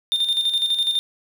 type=tone with tremolo; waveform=triangle; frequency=3618 Hz; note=A7; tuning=48 cents sharp; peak=-15 dBFS; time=0.12-0.99 s; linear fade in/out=0 ms; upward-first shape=square; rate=12 Hz; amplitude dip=55%; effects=8-bit